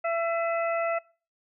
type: harmonic tone with a mistuned harmonic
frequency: 670 Hz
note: E5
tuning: 28 cents sharp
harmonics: 1 / 2 / 3 / 4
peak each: -26 / -32 / -36 / -38 dBFS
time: 0.04-0.99 s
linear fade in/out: 10 ms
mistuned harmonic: 4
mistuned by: -64 cents
effects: noise-tail reverb RT60 0.4 s tail -24 dB re dry